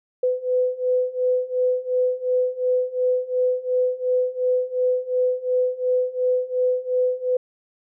sine beating tone pair, 502 / 504.8 Hz, B4 / B4, +28 / +38 cents, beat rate 2.8 Hz, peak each -23 / -21 dBFS, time 0.23-7.37 s, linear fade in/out 5 ms, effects none

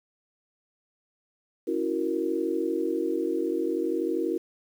sine chord, F# dominant seventh, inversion second, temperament equal, 277.2 / 329.6 / 370 / 466.2 Hz, C#4 / E4 / F#4 / A#4, 0 / 0 / 0 / 0 cents, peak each -34 / -28 / -30 / -31 dBFS, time 1.67-4.38 s, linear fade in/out 10 ms, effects 9-bit

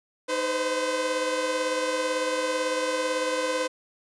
sawtooth tone cluster, 310.5 / 508 / 526 Hz, D#4 / B4 / C5, -3 / +49 / +9 cents, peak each -30 / -22 / -29 dBFS, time 0.28-3.68 s, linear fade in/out 20 ms, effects resampled to 22050 Hz + 9-bit

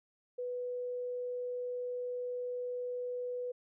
sine tone, 493.9 Hz, B4, in tune, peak -35 dBFS, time 0.38-3.52 s, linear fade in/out 10 ms, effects none

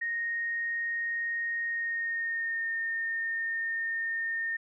sine tone with pitch glide, 1861 to 1826.9 Hz, A#6 to A#6, -3 to -35 cents, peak -29 dBFS, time 0.01-4.57 s, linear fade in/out 10 ms, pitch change -32 cents, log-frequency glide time 1.67-2.71 s, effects none

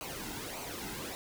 pink noise with flanger, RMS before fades -41 dBFS, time 0.01-1.15 s, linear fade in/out 0 ms, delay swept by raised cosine 0.56 to 1.76 ms, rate 1.7 Hz, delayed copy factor -0.65, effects none

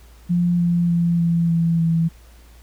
sine tone with pitch steps, 174.61 / 172.6 / 170.62 / 168.66 / 166.72 / 164.81 Hz, F3 / F3 / F3 / E3 / E3 / E3, 0 / -20 / -40 / +40 / +20 / 0 cents, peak -15 dBFS, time 0.29-2.09 s, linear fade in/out 20 ms, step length 300 ms, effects added 58 Hz sine -44 dBFS peak until 2.62 s + pink hiss -53 dBFS RMS until 2.62 s

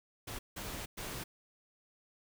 pink noise bursts at uneven times, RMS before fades -42 dBFS, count 3, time 0.27-0.39 / 0.56-0.86 / 0.97-1.24 s, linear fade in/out 10 ms, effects none

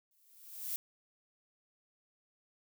violet noise with exponential growth, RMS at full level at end -35 dBFS, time 0.11-0.76 s, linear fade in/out 0 ms, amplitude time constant 140 ms, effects none

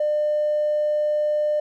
triangle tone with tanh clipping, 600 Hz, D5, 37 cents sharp, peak -18 dBFS, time 0-1.6 s, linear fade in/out 5 ms, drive 1 dB, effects none

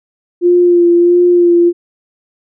sine tone with vibrato, 349.2 Hz, F4, in tune, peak -5 dBFS, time 0.41-1.73 s, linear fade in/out 50 ms, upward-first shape sine, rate 1.5 Hz, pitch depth 23 cents each way, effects none

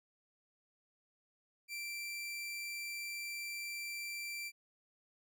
sawtooth tone, 2349 Hz, D7, in tune, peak -37 dBFS, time 1.68-4.52 s, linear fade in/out 50 ms, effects none

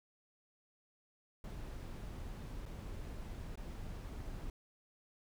brown noise with dropouts, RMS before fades -45 dBFS, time 1.44-4.5 s, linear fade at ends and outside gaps 1 ms, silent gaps 2.655-2.661 / 3.556-3.574 s, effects none

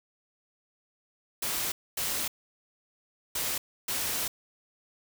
white noise bursts at uneven times, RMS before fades -31 dBFS, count 4, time 1.42-1.72 / 1.97-2.28 / 3.35-3.58 / 3.88-4.28 s, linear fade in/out 5 ms, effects none

